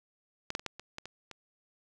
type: clicks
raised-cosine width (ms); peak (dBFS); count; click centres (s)
0.2; -17 / -14 / -28 / -17 / -26 / -22 / -25 / -27; 8; 0.504 / 0.551 / 0.595 / 0.663 / 0.796 / 0.984 / 1.056 / 1.313
effects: none